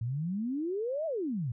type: exponential two-way sweep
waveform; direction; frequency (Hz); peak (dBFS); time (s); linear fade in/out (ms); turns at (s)
sine; up then down; 110 to 668 to 110; -30; 0.01-1.52; 5; 1.06
effects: none